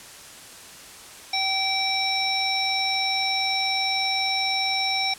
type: harmonic tone with a mistuned harmonic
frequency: 772 Hz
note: G5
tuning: 27 cents flat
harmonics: 1 / 3 / 5 / 7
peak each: -28 / -27 / -28 / -26 dBFS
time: 1.33-5.14 s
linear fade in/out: 5 ms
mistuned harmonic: 7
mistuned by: +17 cents
effects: white hiss -43 dBFS RMS until 5.18 s + low-pass 10000 Hz 12 dB/octave